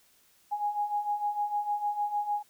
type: beating tone pair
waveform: sine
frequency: 823 / 829.6 Hz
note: G#5 / G#5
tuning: -16 / -2 cents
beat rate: 6.6 Hz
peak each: -34 / -29 dBFS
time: 0.51-2.43 s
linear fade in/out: 20 ms
effects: white hiss -64 dBFS RMS until 2.49 s